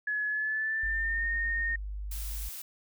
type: tone with pitch glide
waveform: sine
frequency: 1699 to 1842.1 Hz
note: G#6 to A#6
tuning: +39 to -21 cents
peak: -28 dBFS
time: 0.07-1.76 s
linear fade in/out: 5 ms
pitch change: +140 cents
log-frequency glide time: 0.27-1.27 s
type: tone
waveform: sine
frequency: 50.4 Hz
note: G1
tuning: 49 cents sharp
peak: -34 dBFS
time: 0.83-2.49 s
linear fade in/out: 5 ms
type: noise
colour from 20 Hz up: blue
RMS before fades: -41 dBFS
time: 2.11-2.62 s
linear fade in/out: 5 ms
effects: none